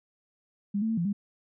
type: tone with pitch steps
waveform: sine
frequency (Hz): 202.5 / 222 / 224.9 / 170.6 / 202.2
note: G#3 / A3 / A3 / F3 / G#3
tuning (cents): -43 / +16 / +38 / -40 / -46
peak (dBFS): -25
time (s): 0.74-1.13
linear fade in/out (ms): 10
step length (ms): 78
effects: none